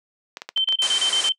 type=clicks; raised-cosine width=0.2 ms; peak=-14 dBFS; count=6; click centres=0.371 / 0.419 / 0.49 / 0.576 / 0.688 / 0.725 s
type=tone bursts; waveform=sine; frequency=3100 Hz; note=G7; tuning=20 cents flat; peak=-17 dBFS; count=7; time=0.56-1.323 s; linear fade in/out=5 ms; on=85 ms; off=28 ms
type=low-pass noise; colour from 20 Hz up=white; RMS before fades=-28 dBFS; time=0.82-1.29 s; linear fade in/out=0 ms; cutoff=9700 Hz; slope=96 dB/octave
effects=noise-tail reverb RT60 0.1 s tail -21 dB re dry + high-pass 400 Hz 12 dB/octave